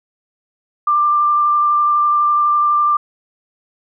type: tone with vibrato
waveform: sine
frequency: 1186 Hz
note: D6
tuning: 17 cents sharp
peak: -11 dBFS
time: 0.87-2.97 s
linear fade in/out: 5 ms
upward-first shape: sine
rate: 12 Hz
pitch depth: 10 cents each way
effects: none